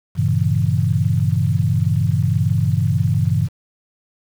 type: chord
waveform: sine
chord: G diminished seventh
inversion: none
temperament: equal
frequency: 98 / 116.54 / 138.59 / 164.81 Hz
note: G2 / Bb2 / Db3 / Fb3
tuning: 0 / 0 / 0 / 0 cents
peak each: -19 / -20 / -20 / -21 dBFS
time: 0.15-3.49 s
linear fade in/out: 50 ms
effects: 7-bit